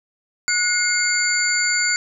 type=tone cluster; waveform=sine; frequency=1458 / 2130 / 4593 / 7140 Hz; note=F#6 / C7 / D8 / A8; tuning=-26 / +30 / -39 / +24 cents; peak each=-22 / -22 / -23 / -23 dBFS; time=0.48-1.96 s; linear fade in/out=0 ms; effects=none